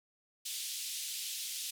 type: band-pass noise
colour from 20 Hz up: pink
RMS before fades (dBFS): -40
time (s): 0.45-1.71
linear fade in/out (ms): 10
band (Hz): 3100 to 14000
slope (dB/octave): 24
effects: none